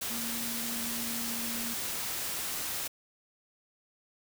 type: tone in noise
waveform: sine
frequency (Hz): 233.1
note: A#3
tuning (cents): 0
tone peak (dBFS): -39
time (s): 0.1-1.74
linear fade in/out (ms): 10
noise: white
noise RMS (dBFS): -35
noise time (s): 0.01-2.88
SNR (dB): -7
effects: none